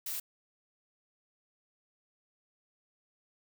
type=noise; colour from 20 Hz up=blue; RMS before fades=-37 dBFS; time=0.06-0.2 s; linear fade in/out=5 ms; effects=none